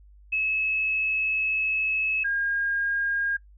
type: tone pair in turn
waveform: sine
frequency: 2587 / 1620.3 Hz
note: E7 / G#6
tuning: -33 / -43 cents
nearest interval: minor sixth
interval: 810 cents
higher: first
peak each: -23 / -23 dBFS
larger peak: neither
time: 0.32-2.24 / 2.24-3.37 s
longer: first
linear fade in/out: 10 ms
effects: noise-tail reverb RT60 0.1 s tail -18 dB re dry + added 50 Hz sine -49 dBFS peak until 3.57 s